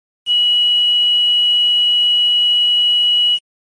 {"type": "tone with quantisation", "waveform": "sine", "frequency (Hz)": 2923, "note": "F#7", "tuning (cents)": -22, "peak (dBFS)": -10, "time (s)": [0.26, 3.39], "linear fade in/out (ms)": 50, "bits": 6, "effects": ["MP3 48 kbps"]}